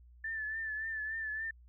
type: tone with vibrato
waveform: sine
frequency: 1760 Hz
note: A6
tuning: in tune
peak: -35 dBFS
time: 0.24-1.51 s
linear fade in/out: 5 ms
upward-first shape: triangle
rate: 3.5 Hz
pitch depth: 53 cents each way
effects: added 60 Hz sine -55 dBFS peak until 1.68 s